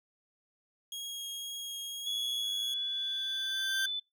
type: tone with vibrato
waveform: sawtooth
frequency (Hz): 3280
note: G#7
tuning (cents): -22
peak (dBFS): -35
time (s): 0.92-2.74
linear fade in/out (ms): 2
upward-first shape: triangle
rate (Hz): 2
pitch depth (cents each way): 8
type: tone with pitch glide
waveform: sine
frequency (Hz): 3390 to 3501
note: G#7 to A7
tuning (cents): +35 to -9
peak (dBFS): -32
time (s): 2.06-4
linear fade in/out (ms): 10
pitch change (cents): +56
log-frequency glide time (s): 2.54-3.81
type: tone with exponential growth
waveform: 40% pulse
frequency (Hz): 1566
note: G6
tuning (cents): -2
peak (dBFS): -28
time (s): 2.43-3.86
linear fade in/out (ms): 5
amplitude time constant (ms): 310
effects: noise-tail reverb RT60 0.2 s tail -22 dB re dry